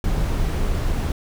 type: noise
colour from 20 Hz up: brown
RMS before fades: -21 dBFS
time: 0.04-1.12 s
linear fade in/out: 2 ms
effects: none